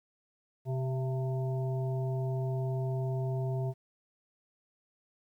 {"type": "harmonic tone with a mistuned harmonic", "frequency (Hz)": 129.8, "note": "C3", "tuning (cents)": -13, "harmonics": [1, 3, 5, 7], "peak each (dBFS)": [-30, -39, -41, -49], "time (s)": [0.65, 3.74], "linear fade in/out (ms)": 50, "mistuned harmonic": 5, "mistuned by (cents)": 47, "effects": ["11-bit"]}